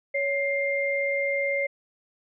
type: tone pair together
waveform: sine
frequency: 557.8 / 2106 Hz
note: C#5 / C7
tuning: +11 / +11 cents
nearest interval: octave + major seventh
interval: 2300 cents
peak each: -26 dBFS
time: 0.14-1.67 s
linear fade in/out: 10 ms
effects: none